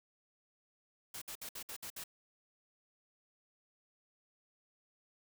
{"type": "noise bursts", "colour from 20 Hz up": "white", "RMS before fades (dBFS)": -45, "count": 7, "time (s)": [1.14, 2.039], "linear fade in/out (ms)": 5, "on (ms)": 77, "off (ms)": 60, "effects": []}